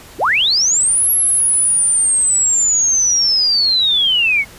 sine linear two-way sweep, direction up then down, 207.5 to 11340 to 2145 Hz, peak -11 dBFS, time 0.18-4.45 s, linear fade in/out 50 ms, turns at 1.1 s, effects pink hiss -39 dBFS RMS until 4.58 s + resampled to 32000 Hz

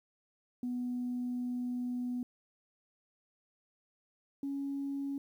sine tone pair in turn, 246.7 / 278.1 Hz, B3 / C#4, -2 / +6 cents, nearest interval major second, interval 208 cents, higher second, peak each -32 / -33 dBFS, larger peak first, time 0.63-2.23 / 4.43-5.18 s, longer first, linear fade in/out 2 ms, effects tanh soft clip ceiling -29 dBFS + 11-bit

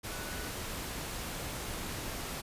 sine tone in noise, 1480 Hz, F#6, in tune, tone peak -47 dBFS, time 0.11-0.49 s, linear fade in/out 20 ms, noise pink, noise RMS -39 dBFS, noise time 0.03-2.42 s, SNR -11 dB, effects resampled to 32000 Hz

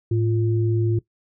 sine tone pair together, 109.52 / 347.7 Hz, A2 / F4, -8 / -8 cents, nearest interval octave + minor sixth, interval 2000 cents, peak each -19 / -24 dBFS, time 0.11-0.99 s, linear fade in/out 5 ms, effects noise-tail reverb RT60 0.1 s tail -18 dB re dry

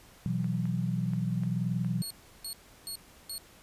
sine chord, B suspended fourth, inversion none, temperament just, 123.47 / 164.63 / 185.21 Hz, B2 / E3 / F#3, 0 / -2 / +2 cents, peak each -32 dBFS, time 0.26-2.02 s, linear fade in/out 0 ms
clicks, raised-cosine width 0.5 ms, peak -33 dBFS, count 5, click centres 0.444 / 0.655 / 1.135 / 1.435 / 1.847 s
20% pulse tone bursts, 4342 Hz, C#8, 37 cents flat, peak -30 dBFS, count 4, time 2.02-3.38 s, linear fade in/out 0 ms, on 85 ms, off 340 ms
effects pink hiss -56 dBFS RMS until 3.62 s + resampled to 32000 Hz

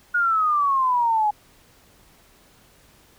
sine exponential sweep, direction down, 1449 to 828 Hz, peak -17 dBFS, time 0.14-1.31 s, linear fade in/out 10 ms, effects pink hiss -55 dBFS RMS until 3.18 s

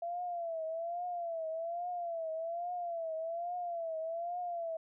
sine tone with vibrato, 676 Hz, E5, 43 cents sharp, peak -35 dBFS, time 0.02-4.77 s, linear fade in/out 5 ms, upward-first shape triangle, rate 1.2 Hz, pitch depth 110 cents each way, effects none

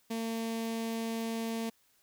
sawtooth tone with notch filter, 226.8 Hz, A#3, 47 cents flat, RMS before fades -35 dBFS, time 0.1-1.7 s, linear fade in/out 10 ms, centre 1400 Hz, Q 1.8, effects white hiss -69 dBFS RMS until 2.02 s

